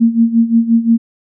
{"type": "tone with tremolo", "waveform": "sine", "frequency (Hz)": 229.9, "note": "A#3", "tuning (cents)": -24, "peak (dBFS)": -5, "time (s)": [0, 0.98], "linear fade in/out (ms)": 20, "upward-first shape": "sine", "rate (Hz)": 5.7, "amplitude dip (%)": 80, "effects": []}